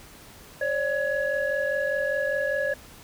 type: tone cluster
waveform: sine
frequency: 541 / 586 / 1680 Hz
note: C#5 / D5 / G#6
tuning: -42 / -4 / +19 cents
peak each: -27 dBFS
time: 0.61-2.74 s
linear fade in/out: 5 ms
effects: tanh soft clip ceiling -16 dBFS + pink hiss -48 dBFS RMS until 3.03 s